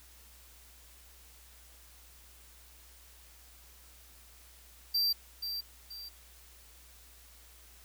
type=tone with echo; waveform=square; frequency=4699 Hz; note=D8; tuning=in tune; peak=-27 dBFS; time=4.94-5.13 s; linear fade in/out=10 ms; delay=480 ms; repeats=2; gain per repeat=-8 dB; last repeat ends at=6.09 s; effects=added 60 Hz sine -58 dBFS peak until 7.84 s + white hiss -58 dBFS RMS until 7.84 s